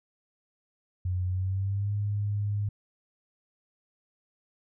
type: tone with pitch glide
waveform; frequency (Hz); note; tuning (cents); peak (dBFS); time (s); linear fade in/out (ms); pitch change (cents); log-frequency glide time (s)
sine; 91.1 to 102.85; F#2 to G#2; -26 to -16; -26; 1.05-2.69; 5; +210; 1.27-1.93
effects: none